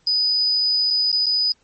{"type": "tone with dropouts", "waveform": "sine", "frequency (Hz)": 4978, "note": "D#8", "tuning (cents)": 0, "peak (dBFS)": -16, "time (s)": [0.07, 1.52], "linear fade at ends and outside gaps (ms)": 1, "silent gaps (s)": [[0.904, 0.908], [1.117, 1.127], [1.259, 1.266]], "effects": ["pink hiss -61 dBFS RMS until 1.63 s", "MP3 32 kbps"]}